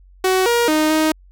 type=tone with pitch steps; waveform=sawtooth; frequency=374.5 / 473.6 / 309.3 / 312.9 Hz; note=F#4 / A#4 / D#4 / D#4; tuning=+21 / +27 / -10 / +10 cents; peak=-10 dBFS; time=0.24-1.12 s; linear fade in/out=5 ms; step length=220 ms; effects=added 46 Hz sine -44 dBFS peak until 1.31 s